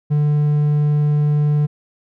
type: tone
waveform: triangle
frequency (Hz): 148.2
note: D3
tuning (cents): +16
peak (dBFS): -11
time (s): 0.1-1.67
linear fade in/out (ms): 20
effects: none